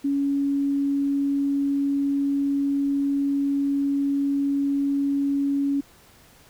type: tone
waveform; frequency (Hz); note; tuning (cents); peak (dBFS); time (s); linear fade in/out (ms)
sine; 280; C#4; +18; -20; 0.04-5.81; 10
effects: pink hiss -53 dBFS RMS until 6.49 s